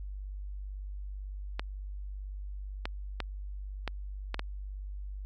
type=clicks; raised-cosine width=0.3 ms; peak=-17 dBFS; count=6; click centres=1.595 / 2.855 / 3.203 / 3.877 / 4.344 / 4.394 s; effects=added 49 Hz sine -37 dBFS peak until 5.25 s